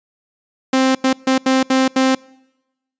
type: tone bursts at uneven times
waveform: sawtooth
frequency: 262.6 Hz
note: C4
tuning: 6 cents sharp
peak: -8 dBFS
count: 6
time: 0.73-0.95 / 1.04-1.13 / 1.27-1.38 / 1.46-1.63 / 1.7-1.88 / 1.96-2.15 s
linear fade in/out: 5 ms
effects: noise-tail reverb RT60 1.0 s tail -26 dB re dry + resampled to 16000 Hz